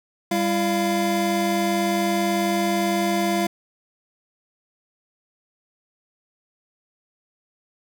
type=tone cluster; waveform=square; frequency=198.3 / 337.2 / 693 Hz; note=G3 / E4 / F5; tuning=+20 / +39 / -14 cents; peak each=-25 dBFS; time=0.31-3.47 s; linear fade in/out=5 ms; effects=none